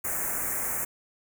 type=band-stop noise; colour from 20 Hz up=white; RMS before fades=-30 dBFS; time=0.04-0.85 s; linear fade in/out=10 ms; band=2200 to 6700 Hz; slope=48 dB/octave; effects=none